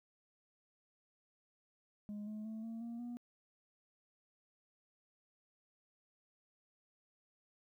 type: tone with pitch steps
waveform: sine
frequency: 207.7 / 213.9 / 220.3 / 226.9 / 233.7 / 240.7 Hz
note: G#3 / A3 / A3 / A#3 / A#3 / B3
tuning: 0 / -49 / +2 / -47 / +5 / -44 cents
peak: -39 dBFS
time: 2.09-3.17 s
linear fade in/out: 0 ms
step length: 180 ms
effects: tanh soft clip ceiling -41 dBFS + 13-bit